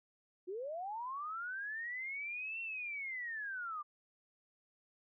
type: linear two-way sweep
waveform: sine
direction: up then down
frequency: 344 to 2728 to 1169 Hz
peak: -39 dBFS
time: 0.47-3.83 s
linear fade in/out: 20 ms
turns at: 2.61 s
effects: none